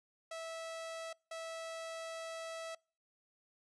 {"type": "tone bursts at uneven times", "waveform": "sawtooth", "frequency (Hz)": 654, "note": "E5", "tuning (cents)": -14, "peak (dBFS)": -38, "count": 2, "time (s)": [[0.31, 1.13], [1.31, 2.75]], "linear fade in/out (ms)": 5, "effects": ["noise-tail reverb RT60 0.4 s tail -26 dB re dry", "resampled to 22050 Hz"]}